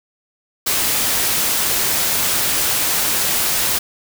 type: noise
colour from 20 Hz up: white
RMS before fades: -18 dBFS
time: 0.66-3.79 s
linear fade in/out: 10 ms
effects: none